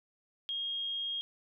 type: tone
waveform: sine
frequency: 3251 Hz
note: G#7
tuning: 38 cents flat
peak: -33 dBFS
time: 0.49-1.21 s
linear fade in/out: 0 ms
effects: none